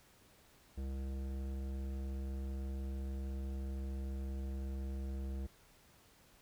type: tone with hard clipping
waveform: sine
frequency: 67 Hz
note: C2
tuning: 42 cents sharp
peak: -40 dBFS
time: 0.77-5.47 s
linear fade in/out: 10 ms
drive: 14 dB
effects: pink hiss -65 dBFS RMS until 6.41 s